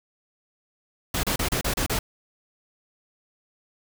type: noise bursts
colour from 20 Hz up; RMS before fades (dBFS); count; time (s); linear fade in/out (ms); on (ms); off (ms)
pink; -25; 7; 1.14-1.99; 5; 94; 32
effects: none